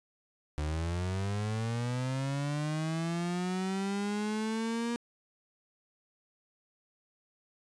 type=linear sweep; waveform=35% pulse; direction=up; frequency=73.42 to 237.8 Hz; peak=-29 dBFS; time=0.58-4.96 s; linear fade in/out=0 ms; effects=resampled to 22050 Hz